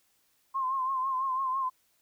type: tone with vibrato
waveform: sine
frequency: 1053 Hz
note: C6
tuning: 11 cents sharp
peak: -27 dBFS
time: 0.54-1.7 s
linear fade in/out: 20 ms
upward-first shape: triangle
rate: 6 Hz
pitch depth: 67 cents each way
effects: white hiss -70 dBFS RMS until 2.01 s